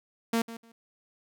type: tone with echo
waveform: sawtooth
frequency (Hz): 229.4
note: A#3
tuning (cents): -28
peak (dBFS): -20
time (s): 0.33-0.42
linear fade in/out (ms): 5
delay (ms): 150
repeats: 2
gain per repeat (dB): -15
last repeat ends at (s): 0.72
effects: none